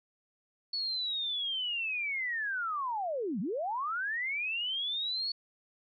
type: linear two-way sweep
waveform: sine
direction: down then up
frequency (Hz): 4437 to 164.81 to 4437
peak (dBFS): -31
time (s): 0.73-5.32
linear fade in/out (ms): 5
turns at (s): 3.4
effects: none